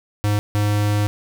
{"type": "tone bursts at uneven times", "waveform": "square", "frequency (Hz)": 103.83, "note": "G#2", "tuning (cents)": 0, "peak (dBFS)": -17, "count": 2, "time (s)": [[0.24, 0.39], [0.55, 1.07]], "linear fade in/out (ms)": 0, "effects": []}